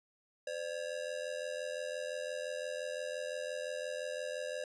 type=ring-modulated tone; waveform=square; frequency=554.4 Hz; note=C#5; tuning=in tune; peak=-35 dBFS; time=0.47-4.64 s; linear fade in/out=2 ms; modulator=42.9 Hz; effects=resampled to 22050 Hz